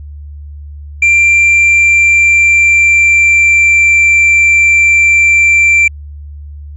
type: tone with pitch glide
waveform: triangle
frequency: 2367 to 2352 Hz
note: D7 to D7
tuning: +13 to +2 cents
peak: -3 dBFS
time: 1.02-5.88 s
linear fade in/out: 5 ms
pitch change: -11 cents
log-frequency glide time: 1.12-3.96 s
effects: added 73 Hz sine -25 dBFS peak until 6.76 s + resampled to 22050 Hz